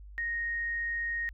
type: tone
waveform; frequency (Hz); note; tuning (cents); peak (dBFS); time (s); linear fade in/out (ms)
sine; 1864.7; A#6; 0; -30; 0.18-1.29; 0
effects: added 50 Hz sine -45 dBFS peak until 1.33 s